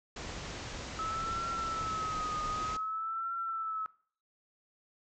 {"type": "low-pass noise", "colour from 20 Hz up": "pink", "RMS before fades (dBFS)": -42, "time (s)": [0.16, 2.77], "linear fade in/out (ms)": 5, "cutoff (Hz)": 7500, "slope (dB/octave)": 96}
{"type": "tone with vibrato", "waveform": "sine", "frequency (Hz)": 1295, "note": "E6", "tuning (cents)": -31, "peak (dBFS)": -33, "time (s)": [0.99, 3.86], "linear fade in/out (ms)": 0, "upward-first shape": "triangle", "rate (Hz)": 0.53, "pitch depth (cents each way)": 85}
{"effects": ["noise-tail reverb RT60 0.5 s tail -19 dB re dry"]}